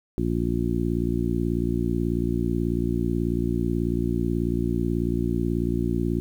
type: harmonic tone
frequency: 58.27 Hz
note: A#1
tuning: in tune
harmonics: 1 / 2 / 3 / 4 / 5 / 6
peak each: -29 / -29 / -29 / -29 / -29 / -29 dBFS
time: 0.18-6.2 s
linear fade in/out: 0 ms
effects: 9-bit